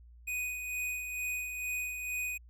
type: tone with tremolo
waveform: square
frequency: 2489 Hz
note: D#7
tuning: in tune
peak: -33 dBFS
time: 0.27-2.38 s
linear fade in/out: 10 ms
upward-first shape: sine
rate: 2.2 Hz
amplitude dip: 45%
effects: added 59 Hz sine -52 dBFS peak until 2.49 s